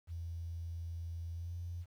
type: tone with pitch glide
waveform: sine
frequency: 84 to 86.71 Hz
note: E2 to F2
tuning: +33 to -12 cents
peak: -39 dBFS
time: 0.07-1.86 s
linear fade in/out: 50 ms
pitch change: +55 cents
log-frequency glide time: 1.34-1.53 s
effects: 11-bit